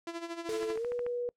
sawtooth tone with tremolo, 336.9 Hz, E4, 38 cents sharp, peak -31 dBFS, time 0.07-0.76 s, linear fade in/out 2 ms, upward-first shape sine, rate 13 Hz, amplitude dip 70%
white noise with exponential decay, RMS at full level -40 dBFS, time 0.49-1.23 s, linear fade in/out 2 ms, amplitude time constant 160 ms
sine tone with pitch glide, 440 to 485.4 Hz, A4 to B4, 0 to -30 cents, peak -31 dBFS, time 0.49-1.29 s, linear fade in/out 0 ms, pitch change +170 cents, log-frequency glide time 0.76-0.87 s
click train, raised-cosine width 0.5 ms, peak -29 dBFS, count 7, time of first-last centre 0.63-1.065 s, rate 13.8 Hz
effects noise-tail reverb RT60 0.1 s tail -25 dB re dry + low-pass 7000 Hz 12 dB/octave

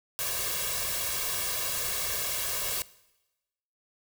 white noise with comb filter, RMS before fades -31 dBFS, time 0.19-2.82 s, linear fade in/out 0 ms, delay 1.8 ms, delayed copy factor +0.85, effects noise-tail reverb RT60 1.0 s tail -20 dB re dry

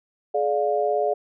sine chord, D diminished, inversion second, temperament just, 422.9 / 587.3 / 704.8 Hz, Ab4 / D5 / F5, +31 / 0 / +16 cents, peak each -24 dBFS, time 0.34-1.14 s, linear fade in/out 10 ms, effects none

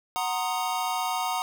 square chord, C half-diminished seventh, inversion second, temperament equal, 740 / 932.3 / 1046.5 / 1244.5 Hz, Gb5 / Bb5 / C6 / Eb6, 0 / 0 / 0 / 0 cents, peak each -31 / -31 / -37 / -34 dBFS, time 0.16-1.42 s, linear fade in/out 0 ms, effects none

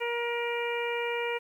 harmonic tone, 473.5 Hz, A#4, 27 cents sharp, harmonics 1 / 2 / 3 / 4 / 5 / 6, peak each -31 / -36 / -41 / -39 / -35 / -41 dBFS, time 0-1.39 s, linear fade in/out 20 ms, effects 10-bit

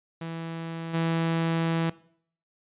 sawtooth tone with level steps, 164.81 Hz, E3, in tune, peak -29 / -20 dBFS, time 0.21-1.9 s, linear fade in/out 5 ms, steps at 0.93 s, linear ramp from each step 20 ms, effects noise-tail reverb RT60 0.6 s tail -20 dB re dry + resampled to 8000 Hz

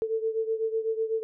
sine beating tone pair, 443.3 / 451.3 Hz, A4 / A4, +13 / +44 cents, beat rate 8 Hz, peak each -27 / -31 dBFS, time 0.02-1.23 s, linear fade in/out 0 ms, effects none

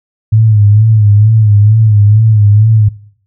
sine tone with vibrato, 106.8 Hz, G#2, 49 cents sharp, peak -3 dBFS, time 0.32-2.89 s, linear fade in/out 10 ms, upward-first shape sine, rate 2.2 Hz, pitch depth 73 cents each way, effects noise-tail reverb RT60 0.6 s tail -19 dB re dry

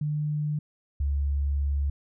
sine tone pair in turn, 149.8 / 70.7 Hz, D3 / C#2, +35 / +35 cents, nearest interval octave + minor second, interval 1300 cents, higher first, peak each -25 / -23 dBFS, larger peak second, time 0.01-0.59 / 1-1.9 s, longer second, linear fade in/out 5 ms, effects none

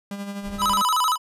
45% pulse tone with tremolo, 200.5 Hz, G3, 39 cents sharp, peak -28 dBFS, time 0.11-0.82 s, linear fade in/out 2 ms, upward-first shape sine, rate 12 Hz, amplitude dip 50%
brown noise, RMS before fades -38 dBFS, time 0.42-0.79 s, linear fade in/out 50 ms
square tone with vibrato, 1129 Hz, C#6, 31 cents sharp, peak -19 dBFS, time 0.58-1.18 s, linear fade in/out 50 ms, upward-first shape square, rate 13 Hz, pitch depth 220 cents each way
effects resampled to 32000 Hz

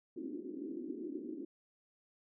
pink band-pass noise, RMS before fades -43 dBFS, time 0.16-1.45 s, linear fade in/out 5 ms, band 260 to 350 Hz, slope 48 dB/octave, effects none

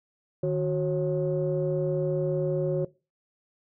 sine tone cluster, 152.8 / 367.7 / 545 Hz, D#3 / F#4 / C#5, -31 / -11 / -29 cents, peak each -27 dBFS, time 0.43-2.85 s, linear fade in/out 5 ms, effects noise-tail reverb RT60 0.3 s tail -21 dB re dry + tanh soft clip ceiling -17 dBFS

